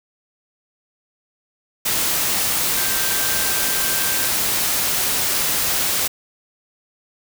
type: tone in noise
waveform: sine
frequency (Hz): 1568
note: G6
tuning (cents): 0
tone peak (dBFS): -30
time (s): 2.76-4.29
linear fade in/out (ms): 10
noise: white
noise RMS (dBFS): -20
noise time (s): 1.85-6.08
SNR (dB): -13
effects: none